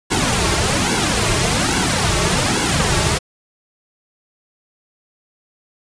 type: noise with flanger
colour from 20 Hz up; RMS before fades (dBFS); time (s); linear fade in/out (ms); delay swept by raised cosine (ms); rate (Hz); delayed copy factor
pink; -17; 0.1-3.19; 20; 1.6 to 4.1; 1.2; -0.75
effects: resampled to 22050 Hz